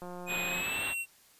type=click train; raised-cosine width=1 ms; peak=-30 dBFS; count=107; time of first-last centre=0.02-0.616 s; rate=178 Hz
type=tone with pitch glide; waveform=square; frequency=2489 to 2730 Hz; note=D#7 to F7; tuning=0 to -40 cents; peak=-33 dBFS; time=0.26-1.06 s; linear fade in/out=50 ms; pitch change=+160 cents; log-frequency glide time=0.46-0.85 s
type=low-pass noise; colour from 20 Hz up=white; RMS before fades=-39 dBFS; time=0.27-0.95 s; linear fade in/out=50 ms; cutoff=3900 Hz; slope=96 dB/octave
effects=white hiss -61 dBFS RMS until 1.39 s + resampled to 32000 Hz